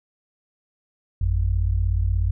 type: tone pair together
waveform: sine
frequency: 52.45 / 89.1 Hz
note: G#1 / F2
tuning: +18 / +35 cents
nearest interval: major sixth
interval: 917 cents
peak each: -21 dBFS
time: 1.21-2.31 s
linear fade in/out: 5 ms
effects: none

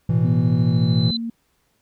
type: chord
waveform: triangle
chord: A suspended second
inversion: none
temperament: equal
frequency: 110 / 123.47 / 164.81 Hz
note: A2 / B2 / E3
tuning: 0 / 0 / 0 cents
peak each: -19 / -18 / -17 dBFS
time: 0.09-1.11 s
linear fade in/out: 5 ms
type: tone with pitch glide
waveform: sine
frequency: 240 to 230.4 Hz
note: B3 to A#3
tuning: -49 to -20 cents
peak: -24 dBFS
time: 0.24-1.3 s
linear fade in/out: 5 ms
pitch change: -71 cents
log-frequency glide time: 0.54-0.89 s
type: tone with exponential growth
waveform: sine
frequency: 4031 Hz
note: B7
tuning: 35 cents sharp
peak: -21 dBFS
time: 0.25-1.17 s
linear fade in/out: 5 ms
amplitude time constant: 200 ms
effects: pink hiss -66 dBFS RMS until 1.81 s

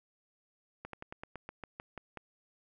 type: slowing click train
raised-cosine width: 0.5 ms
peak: -27 dBFS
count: 11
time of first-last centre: 0.85-2.173 s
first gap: 83 ms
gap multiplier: 1.1
effects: none

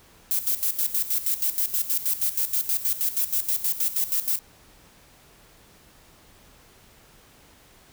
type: noise with tremolo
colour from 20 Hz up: violet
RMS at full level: -23 dBFS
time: 0.31-4.39 s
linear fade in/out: 0 ms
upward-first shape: square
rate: 6.3 Hz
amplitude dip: 75%
effects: pink hiss -54 dBFS RMS until 7.92 s

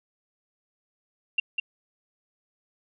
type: tone with echo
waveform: sine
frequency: 2760 Hz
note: F7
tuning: 21 cents flat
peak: -19 dBFS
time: 1.38-1.4 s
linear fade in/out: 5 ms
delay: 200 ms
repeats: 1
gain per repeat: -4 dB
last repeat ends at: 1.6 s
effects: none

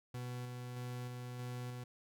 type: tone with tremolo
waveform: 40% pulse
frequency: 123.7 Hz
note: B2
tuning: 3 cents sharp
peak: -40 dBFS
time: 0.14-1.84 s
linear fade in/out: 5 ms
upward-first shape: square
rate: 1.6 Hz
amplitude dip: 25%
effects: none

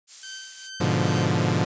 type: noise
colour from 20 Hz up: violet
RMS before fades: -33 dBFS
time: 0.07-0.71 s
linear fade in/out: 50 ms
type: tone with tremolo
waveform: 10% pulse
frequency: 1545 Hz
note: G6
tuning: 26 cents flat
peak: -25 dBFS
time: 0.23-1.25 s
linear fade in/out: 2 ms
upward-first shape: triangle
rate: 2.4 Hz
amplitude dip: 75%
type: chord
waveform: sawtooth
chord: G# diminished seventh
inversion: none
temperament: equal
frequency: 103.83 / 123.47 / 146.83 / 174.61 Hz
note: G#2 / B2 / D3 / F3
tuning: 0 / 0 / 0 / 0 cents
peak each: -22 dBFS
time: 0.8-1.65 s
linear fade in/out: 10 ms
effects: resampled to 16000 Hz

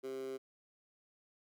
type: tone with high-pass filter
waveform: 15% pulse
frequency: 132.5 Hz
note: C3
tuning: 22 cents sharp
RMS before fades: -42 dBFS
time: 0.03-0.38 s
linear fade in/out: 20 ms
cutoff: 360 Hz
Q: 7.9
effects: none

